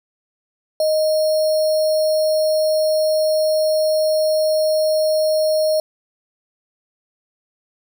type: tone with sample-and-hold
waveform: sine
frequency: 622.3 Hz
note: D#5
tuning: in tune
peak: -14 dBFS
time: 0.8-5.8 s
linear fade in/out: 2 ms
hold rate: 4900 Hz
effects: none